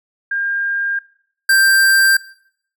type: tone pair in turn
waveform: sine / square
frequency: 1606 / 1576.6 Hz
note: G6 / G6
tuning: +41 / +9 cents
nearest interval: unison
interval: 32 cents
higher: first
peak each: -17 / -10 dBFS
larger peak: second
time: 0.31-0.99 / 1.49-2.17 s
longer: neither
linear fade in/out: 5 ms
effects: noise-tail reverb RT60 0.6 s tail -18 dB re dry